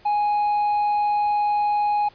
sine tone with hard clipping, 830.6 Hz, G#5, in tune, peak -19 dBFS, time 0.05-2.09 s, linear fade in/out 10 ms, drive 2 dB, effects pink hiss -52 dBFS RMS until 2.14 s + resampled to 11025 Hz

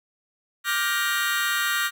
sawtooth chord, G minor seventh, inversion second, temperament just, 1176 / 1411.2 / 1568 / 1881.6 Hz, D6 / F6 / G6 / Bb6, +2 / +18 / 0 / +16 cents, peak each -26 / -23 / -25 / -23 dBFS, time 0.64-1.91 s, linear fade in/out 50 ms, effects none

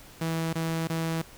sawtooth tone bursts, 163.3 Hz, E3, 16 cents flat, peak -23 dBFS, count 3, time 0.21-1.218 s, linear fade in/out 5 ms, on 320 ms, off 24 ms, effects pink hiss -50 dBFS RMS until 1.37 s

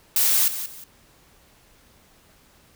blue noise with echo, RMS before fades -19 dBFS, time 0.16-0.48 s, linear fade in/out 2 ms, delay 180 ms, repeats 2, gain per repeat -11 dB, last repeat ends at 0.84 s, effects pink hiss -56 dBFS RMS until 2.75 s

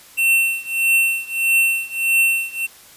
square tone with tremolo, 2700 Hz, E7, 41 cents sharp, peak -12 dBFS, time 0.17-2.67 s, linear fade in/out 20 ms, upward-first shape triangle, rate 1.6 Hz, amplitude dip 95%, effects white hiss -45 dBFS RMS until 2.96 s + resampled to 32000 Hz

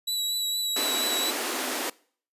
sawtooth tone with vibrato, 3920 Hz, B7, 14 cents flat, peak -23 dBFS, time 0.07-1.31 s, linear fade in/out 10 ms, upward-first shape triangle, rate 4.3 Hz, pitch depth 23 cents each way
pink high-pass noise, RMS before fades -30 dBFS, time 0.76-1.9 s, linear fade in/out 5 ms, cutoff 240 Hz, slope 96 dB/octave
effects noise-tail reverb RT60 0.5 s tail -23 dB re dry + resampled to 32000 Hz

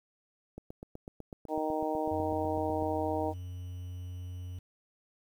click train, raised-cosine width 2 ms, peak -29 dBFS, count 19, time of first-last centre 0.58-2.824 s, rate 8.02 Hz
harmonic tone, 155.56 Hz, D#3, in tune, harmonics 2 / 3 / 4 / 5 / 6, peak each -35 / -36 / -35 / -36 / -39 dBFS, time 1.48-3.34 s, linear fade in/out 50 ms
triangle tone with pitch glide, 91.4 to 90.04 Hz, F#2 to F#2, -21 to -47 cents, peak -36 dBFS, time 2.11-4.59 s, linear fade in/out 5 ms, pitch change -26 cents, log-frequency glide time 2.31-3.28 s
effects 10-bit

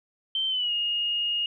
sine tone with pitch glide, 3113 to 2855 Hz, G7 to F7, -13 to +37 cents, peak -24 dBFS, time 0.35-1.46 s, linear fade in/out 2 ms, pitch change -150 cents, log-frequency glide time 0.48-0.72 s, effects none

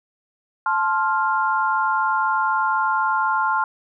sine tone cluster, 874 / 1054 / 1394 Hz, A5 / C6 / F6, -12 / +12 / -4 cents, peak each -22 dBFS, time 0.66-3.64 s, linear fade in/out 2 ms, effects none

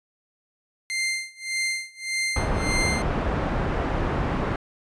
sawtooth tone with tremolo, 2093 Hz, C7, in tune, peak -19 dBFS, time 0.9-3.02 s, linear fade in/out 0 ms, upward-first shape sine, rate 1.7 Hz, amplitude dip 95%
pink low-pass noise, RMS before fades -25 dBFS, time 2.36-4.56 s, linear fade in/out 2 ms, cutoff 1400 Hz, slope 12 dB/octave
effects resampled to 24000 Hz

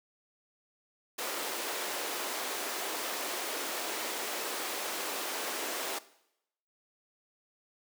pink high-pass noise, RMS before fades -36 dBFS, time 1.18-5.99 s, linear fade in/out 10 ms, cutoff 340 Hz, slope 24 dB/octave, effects noise-tail reverb RT60 0.8 s tail -18 dB re dry

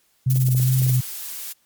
sine tone with vibrato, 128.3 Hz, C3, 34 cents flat, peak -15 dBFS, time 0.26-1.01 s, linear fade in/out 10 ms, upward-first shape sine, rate 2.5 Hz, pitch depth 20 cents each way
violet noise with tremolo, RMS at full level -25 dBFS, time 0.3-0.98 s, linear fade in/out 0 ms, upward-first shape triangle, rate 19 Hz, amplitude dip 90%
clicks, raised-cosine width 2 ms, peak -24 dBFS, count 7, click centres 0.36 / 0.486 / 0.549 / 0.599 / 0.819 / 0.865 / 0.896 s
blue noise, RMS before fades -32 dBFS, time 0.57-1.53 s, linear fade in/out 10 ms
effects white hiss -63 dBFS RMS until 1.65 s + MP3 96 kbps

